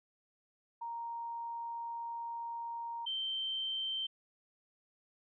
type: tone pair in turn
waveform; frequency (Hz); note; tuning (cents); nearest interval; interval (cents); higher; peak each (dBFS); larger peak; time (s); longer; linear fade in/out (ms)
sine; 932.3 / 3119; A#5 / G7; 0 / -9; octave + major sixth; 2091; second; -38 / -34; second; 0.81-3.06 / 3.06-4.07; first; 10
effects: none